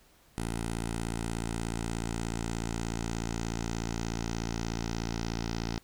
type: tone with low-pass filter sweep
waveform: 10% pulse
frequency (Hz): 56.7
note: A#1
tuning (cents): -47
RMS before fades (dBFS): -34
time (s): 0.38-5.78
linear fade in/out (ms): 0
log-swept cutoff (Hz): 9800 to 5400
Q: 3
effects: pink hiss -62 dBFS RMS until 5.83 s